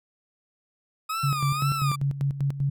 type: tone with vibrato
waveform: 40% pulse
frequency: 1254 Hz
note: D#6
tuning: 13 cents sharp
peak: -26 dBFS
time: 1.09-1.96 s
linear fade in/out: 10 ms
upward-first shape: sine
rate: 2 Hz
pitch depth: 120 cents each way
type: tone with tremolo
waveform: sine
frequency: 139.5 Hz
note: C#3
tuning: 11 cents sharp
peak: -21 dBFS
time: 1.23-2.7 s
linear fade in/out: 10 ms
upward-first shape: square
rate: 5.1 Hz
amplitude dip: 70%
effects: none